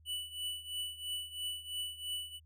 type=tone with tremolo; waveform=square; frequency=2967 Hz; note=F#7; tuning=4 cents sharp; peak=-35 dBFS; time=0.05-2.4 s; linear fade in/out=50 ms; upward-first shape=triangle; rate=3 Hz; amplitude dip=85%; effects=added 79 Hz sine -59 dBFS peak until 2.45 s